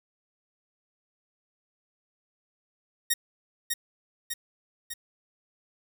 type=tone with echo; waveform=5% pulse; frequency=1865 Hz; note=A#6; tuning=in tune; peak=-11 dBFS; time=3.1-3.14 s; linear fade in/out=10 ms; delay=600 ms; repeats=3; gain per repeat=-4 dB; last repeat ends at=4.94 s; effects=8-bit